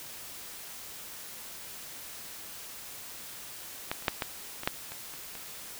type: clicks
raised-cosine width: 0.3 ms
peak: -14 / -28 / -8 / -13 / -21 / -9 / -24 / -29 / -27 dBFS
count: 9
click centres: 3.915 / 4.024 / 4.082 / 4.222 / 4.634 / 4.675 / 4.92 / 5.138 / 5.353 s
effects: white hiss -44 dBFS RMS until 5.79 s